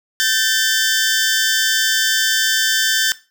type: tone pair together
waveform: 15% pulse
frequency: 1550 / 1769.2 Hz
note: G6 / A6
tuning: -20 / +9 cents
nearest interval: major second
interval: 229 cents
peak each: -11 dBFS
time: 0.2-3.12 s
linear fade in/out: 0 ms
effects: noise-tail reverb RT60 0.3 s tail -17 dB re dry